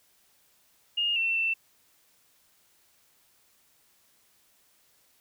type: tone with pitch steps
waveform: sine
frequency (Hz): 2841 / 2696 / 2678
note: F7 / E7 / E7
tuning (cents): +29 / +38 / +27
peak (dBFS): -24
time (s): 0.97-1.54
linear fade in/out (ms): 10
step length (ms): 190
effects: white hiss -65 dBFS RMS until 5.2 s